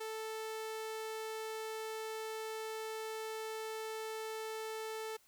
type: tone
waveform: sawtooth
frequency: 440 Hz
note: A4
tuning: in tune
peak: -36 dBFS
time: 0-5.17 s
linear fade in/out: 10 ms
effects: white hiss -68 dBFS RMS until 5.27 s